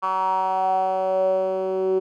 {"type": "tone with band-pass filter sweep", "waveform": "10% pulse", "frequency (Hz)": 188.7, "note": "F#3", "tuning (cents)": 34, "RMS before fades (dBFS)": -22, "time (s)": [0.02, 2], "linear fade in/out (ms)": 20, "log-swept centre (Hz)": [1100, 380], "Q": 6.1, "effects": []}